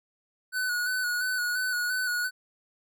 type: tone with vibrato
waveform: square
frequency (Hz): 1480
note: F#6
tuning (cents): 0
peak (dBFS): -27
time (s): 0.52-2.31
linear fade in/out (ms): 50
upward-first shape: square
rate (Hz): 2.9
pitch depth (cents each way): 30
effects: none